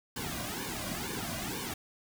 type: noise with flanger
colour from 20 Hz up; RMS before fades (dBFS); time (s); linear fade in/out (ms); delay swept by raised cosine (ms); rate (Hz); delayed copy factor
pink; -37; 0.16-1.74; 5; 1.5 to 2.32; 2.1; -0.95
effects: none